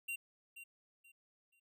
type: tone with echo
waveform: square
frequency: 2762 Hz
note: F7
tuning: 20 cents flat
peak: -39 dBFS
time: 0.08-0.16 s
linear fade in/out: 10 ms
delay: 480 ms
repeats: 3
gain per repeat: -11 dB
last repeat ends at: 1.6 s
effects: none